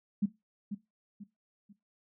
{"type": "tone with echo", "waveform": "sine", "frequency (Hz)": 204.9, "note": "G#3", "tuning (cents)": -23, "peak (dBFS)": -24, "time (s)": [0.22, 0.26], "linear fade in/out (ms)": 10, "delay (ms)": 490, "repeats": 3, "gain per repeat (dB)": -9, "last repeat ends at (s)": 1.73, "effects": ["noise-tail reverb RT60 0.2 s tail -17 dB re dry"]}